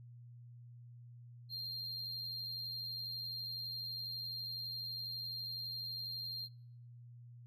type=tone with amplitude modulation; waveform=triangle; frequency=4195 Hz; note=C8; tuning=4 cents sharp; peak=-37 dBFS; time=1.49-6.49 s; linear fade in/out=50 ms; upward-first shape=sine; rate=92 Hz; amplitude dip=40%; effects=noise-tail reverb RT60 0.6 s tail -19 dB re dry + added 120 Hz sine -52 dBFS peak until 7.46 s